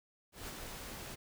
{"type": "noise with ADSR envelope", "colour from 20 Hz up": "pink", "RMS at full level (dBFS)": -43, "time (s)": [0.32, 1.16], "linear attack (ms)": 160, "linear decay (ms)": 28, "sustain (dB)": -3, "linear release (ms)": 21, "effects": []}